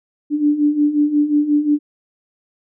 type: beating tone pair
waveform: sine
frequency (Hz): 291.1 / 296.7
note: D4 / D4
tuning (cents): -15 / +18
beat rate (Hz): 5.6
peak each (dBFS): -19 / -14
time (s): 0.3-1.79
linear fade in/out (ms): 50
effects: none